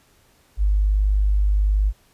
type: tone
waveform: sine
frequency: 50.6 Hz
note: G#1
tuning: 44 cents flat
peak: -15 dBFS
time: 0.57-1.93 s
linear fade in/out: 50 ms
effects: pink hiss -58 dBFS RMS until 2.13 s + resampled to 32000 Hz

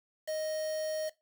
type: tone with quantisation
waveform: triangle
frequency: 622.3 Hz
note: D#5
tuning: in tune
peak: -30 dBFS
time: 0.27-1.1 s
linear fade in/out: 20 ms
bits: 7
effects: noise-tail reverb RT60 0.2 s tail -18 dB re dry

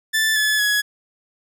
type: tone with pitch steps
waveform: sawtooth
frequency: 1760 / 1719.8 / 1680.5 Hz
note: A6 / A6 / G#6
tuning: 0 / -40 / +20 cents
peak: -13 dBFS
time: 0.13-0.82 s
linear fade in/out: 20 ms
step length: 230 ms
effects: none

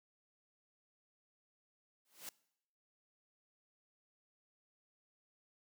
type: noise with exponential growth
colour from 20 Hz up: white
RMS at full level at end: -43 dBFS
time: 2.05-2.29 s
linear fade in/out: 2 ms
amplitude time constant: 52 ms
effects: noise-tail reverb RT60 0.8 s tail -23 dB re dry + high-pass 200 Hz 12 dB/octave

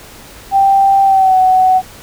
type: tone with pitch glide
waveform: sine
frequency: 784 to 746.9 Hz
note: G5 to F#5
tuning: 0 to +16 cents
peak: -6 dBFS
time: 0.51-1.82 s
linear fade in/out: 50 ms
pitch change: -84 cents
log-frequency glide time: 1.04-1.38 s
effects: pink hiss -36 dBFS RMS until 2.02 s

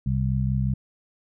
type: harmonic tone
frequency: 65.41 Hz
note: C2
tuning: in tune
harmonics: 1 / 2 / 3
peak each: -27 / -23 / -28 dBFS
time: 0.06-0.74 s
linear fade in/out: 5 ms
effects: none

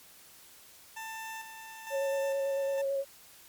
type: tone with tremolo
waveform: 20% pulse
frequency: 890 Hz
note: A5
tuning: 20 cents sharp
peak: -34 dBFS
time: 0.96-2.82 s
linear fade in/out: 10 ms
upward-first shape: square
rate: 1.1 Hz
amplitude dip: 50%
type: tone with vibrato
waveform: sine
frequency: 550 Hz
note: C#5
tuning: 14 cents flat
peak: -28 dBFS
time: 1.9-3.05 s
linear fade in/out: 50 ms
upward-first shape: square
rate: 9 Hz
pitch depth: 14 cents each way
effects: white hiss -55 dBFS RMS until 3.48 s + MP3 96 kbps

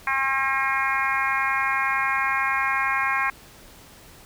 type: harmonic tone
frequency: 269.1 Hz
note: C4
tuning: 49 cents sharp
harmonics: 3 / 4 / 5 / 6 / 7 / 8 / 9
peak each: -31 / -25 / -33 / -27 / -30 / -28 / -31 dBFS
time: 0.07-3.3 s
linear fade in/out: 2 ms
effects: pink hiss -48 dBFS RMS until 4.25 s

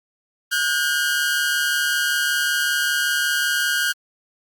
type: tone pair together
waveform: sawtooth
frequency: 1449 / 1594.3 Hz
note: F#6 / G6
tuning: -37 / +29 cents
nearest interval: major second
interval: 166 cents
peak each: -18 dBFS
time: 0.51-3.93 s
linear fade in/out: 20 ms
effects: Opus 32 kbps

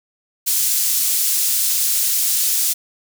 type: high-pass noise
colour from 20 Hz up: pink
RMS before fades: -18 dBFS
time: 0.46-2.74 s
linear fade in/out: 20 ms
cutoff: 6900 Hz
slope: 12 dB/octave
effects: none

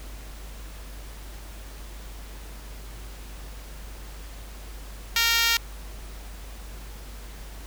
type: tone with high-pass filter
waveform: 5% pulse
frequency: 462.9 Hz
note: A#4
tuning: 12 cents flat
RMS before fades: -22 dBFS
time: 5.16-5.57 s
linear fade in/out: 2 ms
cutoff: 1500 Hz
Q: 0.94
effects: added 50 Hz sine -38 dBFS peak until 7.66 s + pink hiss -46 dBFS RMS until 7.66 s

